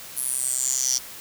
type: tone with high-pass filter sweep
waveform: 10% pulse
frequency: 129.6 Hz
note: C3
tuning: 16 cents flat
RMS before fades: -25 dBFS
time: 0.16-0.99 s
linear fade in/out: 20 ms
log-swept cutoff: 11000 to 5500 Hz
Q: 7.8
effects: white hiss -40 dBFS RMS until 1.2 s